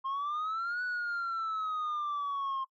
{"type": "exponential two-way sweep", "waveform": "sine", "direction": "up then down", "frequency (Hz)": [1060, 1486, 1060], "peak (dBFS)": -29, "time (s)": [0.04, 2.65], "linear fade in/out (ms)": 20, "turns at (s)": 0.83, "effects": ["noise-tail reverb RT60 0.1 s tail -21 dB re dry", "tanh soft clip ceiling -30 dBFS"]}